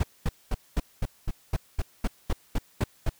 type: noise bursts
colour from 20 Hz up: brown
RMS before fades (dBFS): -24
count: 13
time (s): 0-3.095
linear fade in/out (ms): 5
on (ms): 35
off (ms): 220
effects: white hiss -60 dBFS RMS until 3.19 s